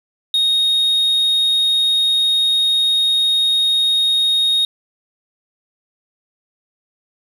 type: tone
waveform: sine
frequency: 3729 Hz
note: A#7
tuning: in tune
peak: -10 dBFS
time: 0.34-4.65 s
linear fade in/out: 2 ms
effects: tanh soft clip ceiling -12 dBFS + 7-bit